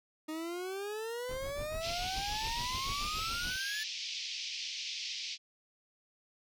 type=exponential sweep; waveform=40% pulse; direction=up; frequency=307.9 to 1760 Hz; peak=-36 dBFS; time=0.28-3.84 s; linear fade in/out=10 ms
type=noise with tremolo; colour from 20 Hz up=brown; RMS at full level=-40 dBFS; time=1.29-3.57 s; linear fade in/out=0 ms; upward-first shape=triangle; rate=7 Hz; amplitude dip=85%
type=band-pass noise; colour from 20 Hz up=white; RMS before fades=-40 dBFS; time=1.8-5.38 s; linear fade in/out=50 ms; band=2300 to 5700 Hz; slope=48 dB/octave
effects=none